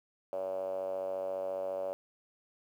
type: tone with band-pass filter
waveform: 5% pulse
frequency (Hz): 94.5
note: F#2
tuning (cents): +37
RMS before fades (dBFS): -36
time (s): 0.33-1.93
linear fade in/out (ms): 0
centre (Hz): 580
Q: 9.5
effects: 11-bit